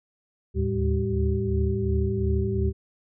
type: tone cluster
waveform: sine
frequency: 74.8 / 77.6 / 109.3 / 199.6 / 384.6 Hz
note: D2 / D#2 / A2 / G3 / G4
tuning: +32 / -4 / -11 / +32 / -33 cents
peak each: -29 / -27 / -27 / -30 / -28 dBFS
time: 0.54-2.73 s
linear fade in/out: 50 ms
effects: none